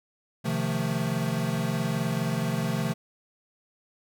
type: chord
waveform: square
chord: F dominant seventh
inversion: second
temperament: equal with one note detuned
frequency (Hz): 130.81 / 155.56 / 174.61 / 223.1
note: C3 / Eb3 / F3 / A3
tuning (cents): 0 / 0 / 0 / +24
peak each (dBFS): -32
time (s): 0.44-2.94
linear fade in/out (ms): 20
effects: none